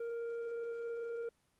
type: tone with tanh clipping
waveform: sine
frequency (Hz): 466.2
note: A#4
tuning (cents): 0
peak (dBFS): -38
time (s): 0-1.29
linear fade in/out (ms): 5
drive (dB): 5
effects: pink hiss -75 dBFS RMS until 1.59 s + Opus 32 kbps